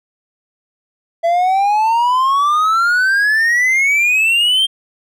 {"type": "exponential sweep", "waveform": "triangle", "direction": "up", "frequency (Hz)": [665, 3200], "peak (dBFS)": -9, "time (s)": [1.23, 4.67], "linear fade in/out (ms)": 20, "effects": []}